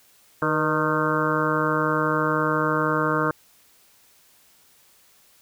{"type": "harmonic tone with a mistuned harmonic", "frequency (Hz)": 154, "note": "D#3", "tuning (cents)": -17, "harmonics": [1, 2, 3, 4, 6, 7, 8, 9, 10], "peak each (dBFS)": [-29, -27, -27, -30, -32, -28, -28, -28, -30], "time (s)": [0.42, 3.31], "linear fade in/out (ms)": 2, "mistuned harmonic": 3, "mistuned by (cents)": 44, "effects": ["white hiss -57 dBFS RMS until 5.41 s"]}